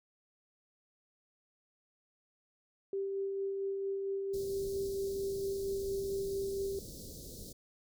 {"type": "tone with tremolo", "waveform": "sine", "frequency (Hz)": 392, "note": "G4", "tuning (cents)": 0, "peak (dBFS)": -32, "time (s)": [2.93, 6.79], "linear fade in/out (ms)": 2, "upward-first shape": "sine", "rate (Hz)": 4.4, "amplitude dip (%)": 25}
{"type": "band-stop noise", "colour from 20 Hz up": "pink", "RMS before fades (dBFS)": -47, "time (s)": [4.33, 7.53], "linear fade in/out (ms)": 10, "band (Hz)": [550, 4100], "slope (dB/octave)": 48}
{"effects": []}